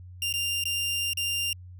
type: tone with dropouts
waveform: sawtooth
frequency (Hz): 2792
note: F7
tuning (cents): -1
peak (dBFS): -23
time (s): 0.22-1.53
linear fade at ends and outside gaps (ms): 2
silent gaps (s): 0.327-0.338 / 0.639-0.654 / 1.134-1.172
effects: added 90 Hz sine -42 dBFS peak until 1.79 s